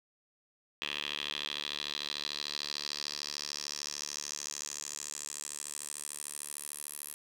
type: tone with band-pass filter sweep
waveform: 10% pulse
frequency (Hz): 73.42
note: D2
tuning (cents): 0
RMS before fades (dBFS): -40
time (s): 0.82-7.14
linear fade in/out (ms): 0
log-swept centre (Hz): 3000 to 11000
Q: 4.1
effects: 10-bit